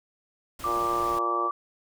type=noise; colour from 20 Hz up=pink; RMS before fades=-41 dBFS; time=0.59-1.19 s; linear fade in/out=5 ms
type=harmonic tone; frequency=117.2 Hz; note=A#2; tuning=10 cents sharp; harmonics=3 / 4 / 5 / 6 / 7 / 8 / 9; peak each=-32 / -37 / -36 / -38 / -38 / -37 / -40 dBFS; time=0.64-1.51 s; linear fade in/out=50 ms
type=tone with pitch glide; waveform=sine; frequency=1175 to 1158.8 Hz; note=D6 to D6; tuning=+1 to -24 cents; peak=-25 dBFS; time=0.64-1.51 s; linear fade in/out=2 ms; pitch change=-25 cents; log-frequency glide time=1-1.16 s
effects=none